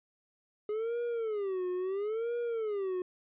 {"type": "tone with vibrato", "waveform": "triangle", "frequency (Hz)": 415.3, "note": "G#4", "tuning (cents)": 0, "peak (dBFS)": -29, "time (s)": [0.69, 3.02], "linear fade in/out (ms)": 2, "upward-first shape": "sine", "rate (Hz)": 0.74, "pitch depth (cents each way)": 240, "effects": ["resampled to 8000 Hz"]}